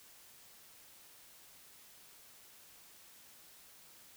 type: silence
effects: white hiss -59 dBFS RMS until 4.16 s